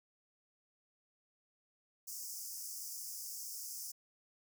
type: high-pass noise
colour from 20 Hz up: pink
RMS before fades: -45 dBFS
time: 2.07-3.92 s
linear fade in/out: 10 ms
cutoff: 5000 Hz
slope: 96 dB/octave
effects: none